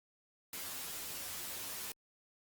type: noise with comb filter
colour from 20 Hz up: white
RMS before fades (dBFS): -43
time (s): 0.53-1.92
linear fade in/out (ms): 2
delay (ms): 11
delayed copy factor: +0.8
effects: Opus 48 kbps